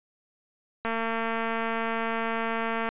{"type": "click train", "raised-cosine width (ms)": 0.5, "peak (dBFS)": -15, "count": 464, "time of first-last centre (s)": [0.85, 2.89], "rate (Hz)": 227, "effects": ["resampled to 8000 Hz"]}